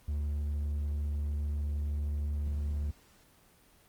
triangle tone, 73.3 Hz, D2, 3 cents flat, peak -28 dBFS, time 0.08-2.91 s, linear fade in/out 5 ms, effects pink hiss -62 dBFS RMS until 3.88 s + Opus 24 kbps

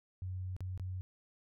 sine tone with dropouts, 92.5 Hz, F#2, in tune, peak -37 dBFS, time 0.22-1.01 s, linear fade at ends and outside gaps 0 ms, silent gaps 0.565-0.606 / 0.776-0.797 s, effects none

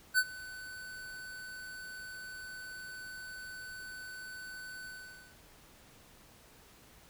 square tone with ADSR envelope, 1507 Hz, F#6, 31 cents sharp, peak -23 dBFS, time 0.14-5.37 s, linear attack 42 ms, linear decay 53 ms, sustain -21 dB, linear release 510 ms, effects pink hiss -59 dBFS RMS until 7.09 s

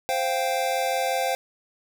square chord, C suspended fourth, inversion none, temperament equal, 523.3 / 698.5 / 784 Hz, C5 / F5 / G5, 0 / 0 / 0 cents, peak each -28 dBFS, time 0.09-1.35 s, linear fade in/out 0 ms, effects none

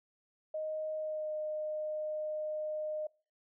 sine tone with pitch glide, 622.3 to 613.7 Hz, D#5 to D#5, 0 to -24 cents, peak -34 dBFS, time 0.54-3.07 s, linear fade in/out 5 ms, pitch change -24 cents, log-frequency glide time 0.96-1.34 s, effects noise-tail reverb RT60 0.4 s tail -25 dB re dry

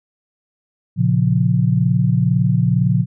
sine chord, Bb minor, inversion none, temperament equal with one note detuned, 116.54 / 138.59 / 176.24 Hz, Bb2 / Db3 / F3, 0 / 0 / +16 cents, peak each -17 dBFS, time 0.96-3.06 s, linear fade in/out 50 ms, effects none

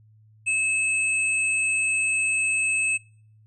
sine tone pair together, 2600 / 8216 Hz, E7 / C9, -24 / -33 cents, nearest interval octave + minor sixth, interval 1991 cents, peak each -21 / -29 dBFS, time 0.46-2.98 s, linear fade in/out 20 ms, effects noise-tail reverb RT60 0.6 s tail -26 dB re dry + added 108 Hz sine -52 dBFS peak until 3.46 s

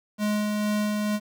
square tone with tremolo, 209.8 Hz, G#3, 18 cents sharp, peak -23 dBFS, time 0.18-1.2 s, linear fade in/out 50 ms, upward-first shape sine, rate 2.2 Hz, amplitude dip 25%, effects 9-bit

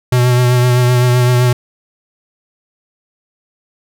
square tone with vibrato, 123.9 Hz, B2, 6 cents sharp, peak -9 dBFS, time 0.12-1.53 s, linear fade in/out 5 ms, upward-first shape triangle, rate 7.8 Hz, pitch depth 29 cents each way, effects none

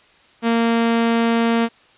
sawtooth tone, 230.9 Hz, A#3, 16 cents flat, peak -11 dBFS, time 0.42-1.69 s, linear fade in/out 50 ms, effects white hiss -52 dBFS RMS until 1.97 s + resampled to 8000 Hz

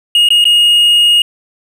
triangle tone with dropouts, 2865 Hz, F7, 44 cents sharp, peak -4 dBFS, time 0.15-1.22 s, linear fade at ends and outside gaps 2 ms, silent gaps 0.288-0.304 / 0.442-0.453 s, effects none

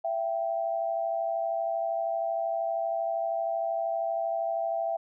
sine tone pair together, 668 / 780.8 Hz, E5 / G5, +23 / -7 cents, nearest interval minor third, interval 270 cents, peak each -28 / -32 dBFS, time 0.04-4.97 s, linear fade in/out 10 ms, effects none

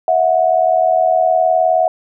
sine tone pair together, 648.6 / 728 Hz, E5 / F#5, -28 / -28 cents, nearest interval major second, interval 200 cents, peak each -13 dBFS, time 0.08-1.88 s, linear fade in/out 2 ms, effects none

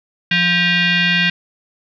sine tone with frequency modulation, 174.61 Hz, F3, in tune, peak -12 dBFS, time 0.31-1.3 s, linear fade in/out 5 ms, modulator 874 Hz, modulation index 3.7, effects none

